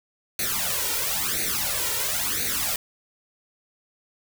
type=noise with flanger; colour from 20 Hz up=white; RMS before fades=-26 dBFS; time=0.39-2.76 s; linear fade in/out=2 ms; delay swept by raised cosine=0.47 to 2.17 ms; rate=0.98 Hz; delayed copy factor=+0.85; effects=none